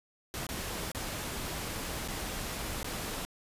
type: noise with dropouts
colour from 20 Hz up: pink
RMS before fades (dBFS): -37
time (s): 0.34-3.25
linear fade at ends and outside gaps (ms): 0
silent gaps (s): 0.467-0.49 / 0.917-0.948 / 2.077-2.084 / 2.83-2.844
effects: resampled to 32000 Hz

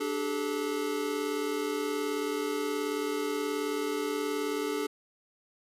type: chord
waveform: square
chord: D suspended fourth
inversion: none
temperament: equal with one note detuned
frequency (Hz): 293.7 / 392 / 430.7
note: D4 / G4 / A4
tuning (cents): 0 / 0 / -37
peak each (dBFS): -35 / -37 / -33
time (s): 0-4.87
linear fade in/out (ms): 10
effects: resampled to 32000 Hz

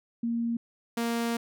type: tone pair in turn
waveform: sine / sawtooth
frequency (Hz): 233.1 / 233.1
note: A#3 / A#3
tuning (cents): 0 / 0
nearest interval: unison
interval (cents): 0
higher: neither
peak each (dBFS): -26 / -23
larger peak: second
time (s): 0.23-0.57 / 0.97-1.37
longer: second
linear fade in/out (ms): 5
effects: none

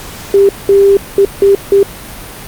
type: tone bursts at uneven times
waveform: sine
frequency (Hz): 396.6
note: G4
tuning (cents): +20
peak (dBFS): -3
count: 5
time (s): 0.34-0.49 / 0.69-0.97 / 1.18-1.25 / 1.42-1.55 / 1.72-1.83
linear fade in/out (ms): 2
effects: pink hiss -28 dBFS RMS until 2.47 s + Opus 48 kbps

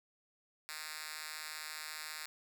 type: tone with high-pass filter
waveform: 5% pulse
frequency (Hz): 154.6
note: D#3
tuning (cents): -11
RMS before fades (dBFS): -45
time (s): 0.69-2.26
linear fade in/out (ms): 0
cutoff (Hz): 2300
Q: 0.76
effects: none

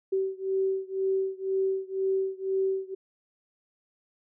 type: beating tone pair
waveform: sine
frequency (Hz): 382.9 / 384.9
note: G4 / G4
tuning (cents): -41 / -32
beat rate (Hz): 2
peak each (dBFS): -28 / -29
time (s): 0.12-2.95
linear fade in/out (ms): 10
effects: none

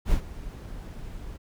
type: noise with ADSR envelope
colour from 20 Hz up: brown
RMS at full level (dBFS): -22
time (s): 0.05-1.38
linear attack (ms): 69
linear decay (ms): 88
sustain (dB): -16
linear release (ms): 25
effects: none

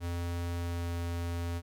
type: tone with pitch glide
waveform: square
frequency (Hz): 86.3 to 85.7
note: F2 to F2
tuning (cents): -20 to -32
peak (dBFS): -33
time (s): 0-1.62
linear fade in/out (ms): 50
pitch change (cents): -12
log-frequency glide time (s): 0.55-0.93
effects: none

